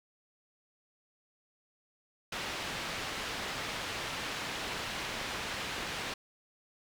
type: low-pass noise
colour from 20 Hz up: white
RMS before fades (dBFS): -38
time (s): 2.32-6.14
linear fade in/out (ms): 5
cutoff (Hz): 3300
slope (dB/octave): 12
effects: none